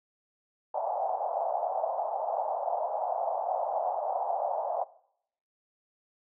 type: band-pass noise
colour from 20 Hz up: white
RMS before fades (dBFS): -31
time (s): 0.74-4.84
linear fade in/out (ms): 5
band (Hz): 620 to 810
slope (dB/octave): 48
effects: noise-tail reverb RT60 0.7 s tail -20 dB re dry